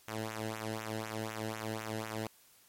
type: tone with flanger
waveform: sawtooth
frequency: 110 Hz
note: A2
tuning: in tune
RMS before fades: -39 dBFS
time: 0.08-2.27 s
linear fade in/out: 0 ms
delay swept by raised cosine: 0.21 to 0.89 ms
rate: 4 Hz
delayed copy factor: -0.85
effects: white hiss -63 dBFS RMS until 2.68 s + MP3 64 kbps